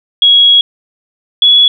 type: tone pair in turn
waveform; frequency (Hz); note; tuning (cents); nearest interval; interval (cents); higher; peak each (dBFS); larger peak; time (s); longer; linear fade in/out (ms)
sine; 3322 / 3382; G#7 / G#7; 0 / +31; unison; 31; second; -3; neither; 0.22-0.61 / 1.42-1.68; first; 2
effects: none